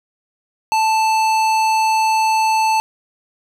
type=tone with hard clipping; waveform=sine; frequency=880 Hz; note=A5; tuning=in tune; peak=-15 dBFS; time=0.72-2.8 s; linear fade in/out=0 ms; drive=16 dB; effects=none